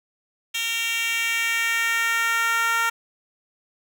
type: tone with high-pass filter sweep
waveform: 10% pulse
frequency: 460 Hz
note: A#4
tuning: 23 cents flat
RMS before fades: -23 dBFS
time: 0.54-2.9 s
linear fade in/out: 10 ms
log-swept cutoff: 3100 to 1200 Hz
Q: 2.2
effects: none